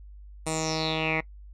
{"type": "tone with low-pass filter sweep", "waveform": "10% pulse", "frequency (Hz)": 158.8, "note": "D#3", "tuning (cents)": 36, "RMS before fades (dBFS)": -28, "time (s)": [0.46, 1.21], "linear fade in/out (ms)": 10, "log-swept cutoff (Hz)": [9000, 2000], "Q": 6.8, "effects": ["noise-tail reverb RT60 0.1 s tail -22 dB re dry", "added 50 Hz sine -43 dBFS peak until 1.53 s"]}